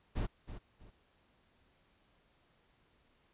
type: noise with echo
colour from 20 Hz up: brown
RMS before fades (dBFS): -34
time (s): 0.15-0.27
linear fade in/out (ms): 20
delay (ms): 320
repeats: 2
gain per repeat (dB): -11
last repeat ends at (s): 0.91
effects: pink hiss -71 dBFS RMS until 3.33 s + resampled to 8000 Hz